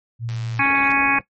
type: tone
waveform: sine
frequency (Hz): 116.54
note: A#2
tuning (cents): 0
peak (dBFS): -24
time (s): 0.19-0.64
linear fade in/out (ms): 50
type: click train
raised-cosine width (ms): 0.2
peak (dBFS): -21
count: 68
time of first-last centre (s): 0.29-0.916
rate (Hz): 107
type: harmonic tone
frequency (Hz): 277.2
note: C#4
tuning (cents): 0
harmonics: 1 / 3 / 4 / 5 / 6 / 7 / 8 / 9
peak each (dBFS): -25 / -23 / -23 / -30 / -21 / -30 / -22 / -21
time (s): 0.59-1.19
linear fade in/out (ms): 5
type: low-pass noise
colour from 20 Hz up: white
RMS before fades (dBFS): -37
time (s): 0.65-1.21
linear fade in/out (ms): 0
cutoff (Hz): 640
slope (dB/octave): 48
effects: noise-tail reverb RT60 0.1 s tail -17 dB re dry + MP3 32 kbps